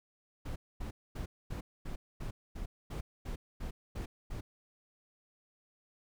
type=noise bursts; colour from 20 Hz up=brown; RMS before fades=-39 dBFS; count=12; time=0.45-4.41 s; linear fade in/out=10 ms; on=110 ms; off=240 ms; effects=none